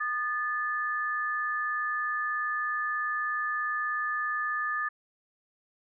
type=tone pair together; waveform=sine; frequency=1223 / 1741.6 Hz; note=D#6 / A6; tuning=-30 / -18 cents; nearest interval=tritone; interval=612 cents; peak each=-31 / -30 dBFS; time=0-4.89 s; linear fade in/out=10 ms; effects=none